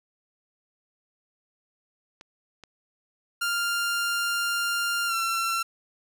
clicks, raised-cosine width 0.2 ms, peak -27 dBFS, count 2, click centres 2.211 / 2.637 s
sawtooth tone with pitch glide, 1397 to 1353.3 Hz, F6 to E6, 0 to +45 cents, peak -21 dBFS, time 3.41-5.63 s, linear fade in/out 10 ms, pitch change -55 cents, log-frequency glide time 5.07-5.14 s
effects none

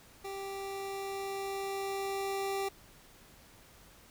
25% pulse tone with level ramp, 392 Hz, G4, in tune, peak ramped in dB -35 to -28 dBFS, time 0.24-2.69 s, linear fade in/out 10 ms, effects pink hiss -58 dBFS RMS until 4.1 s

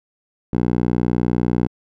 10% pulse tone with band-pass filter, 60 Hz, B1, 49 cents flat, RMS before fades -20 dBFS, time 0.53-1.68 s, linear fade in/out 5 ms, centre 230 Hz, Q 0.61, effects none

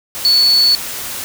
sine tone in noise, 4435 Hz, C#8, in tune, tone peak -8 dBFS, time 0.25-0.75 s, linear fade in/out 0 ms, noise white, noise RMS -25 dBFS, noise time 0.15-1.24 s, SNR +14 dB, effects none

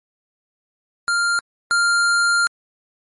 square tone pair in turn, 1396.9 / 1396.9 Hz, F6 / F6, 0 / 0 cents, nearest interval unison, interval 0 cents, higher neither, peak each -17 / -15 dBFS, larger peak second, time 1.08-1.39 / 1.71-2.47 s, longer second, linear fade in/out 0 ms, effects MP3 48 kbps

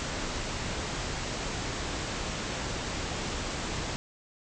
pink low-pass noise, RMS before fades -34 dBFS, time 0-3.96 s, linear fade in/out 0 ms, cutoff 7900 Hz, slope 96 dB/octave, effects none

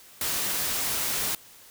white noise, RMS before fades -28 dBFS, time 0.21-1.35 s, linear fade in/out 2 ms, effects white hiss -51 dBFS RMS until 1.7 s

